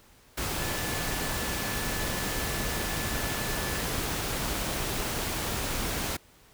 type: tone in noise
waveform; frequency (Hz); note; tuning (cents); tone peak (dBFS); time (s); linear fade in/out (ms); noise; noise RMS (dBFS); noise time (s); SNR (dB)
sine; 1736; A6; -24; -40; 0.58-3.82; 10; pink; -31; 0.37-6.17; -12
effects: pink hiss -58 dBFS RMS until 6.53 s